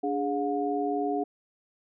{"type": "tone cluster", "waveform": "sine", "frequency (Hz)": [289.9, 413.2, 718], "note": ["D4", "G#4", "F5"], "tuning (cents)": [-22, -9, 48], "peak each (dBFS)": -30, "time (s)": [0.03, 1.24], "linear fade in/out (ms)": 10, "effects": []}